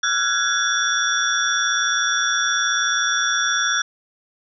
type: tone cluster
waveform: sine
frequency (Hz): 1369 / 1488 / 1662 / 3465 / 5690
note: F6 / F#6 / G#6 / A7 / F8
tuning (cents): -35 / +9 / +1 / -27 / +31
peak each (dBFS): -24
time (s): 0.03-3.82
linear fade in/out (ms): 5
effects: none